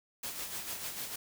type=noise with tremolo; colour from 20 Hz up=white; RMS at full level=-38 dBFS; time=0.23-1.16 s; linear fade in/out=5 ms; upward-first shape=sine; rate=6.7 Hz; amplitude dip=50%; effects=none